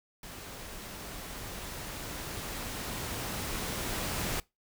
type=noise with level ramp; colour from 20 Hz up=pink; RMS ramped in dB=-45 to -33 dBFS; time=0.23-4.4 s; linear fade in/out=2 ms; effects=noise-tail reverb RT60 0.2 s tail -22 dB re dry